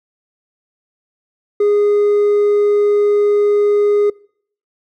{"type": "tone with hard clipping", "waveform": "sine", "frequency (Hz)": 412.5, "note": "G#4", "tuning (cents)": -12, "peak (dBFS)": -11, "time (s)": [1.6, 4.1], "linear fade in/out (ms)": 5, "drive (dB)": 2, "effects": ["noise-tail reverb RT60 0.6 s tail -24 dB re dry"]}